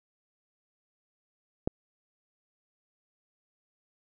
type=click; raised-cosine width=2 ms; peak=-13 dBFS; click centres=1.675 s; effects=none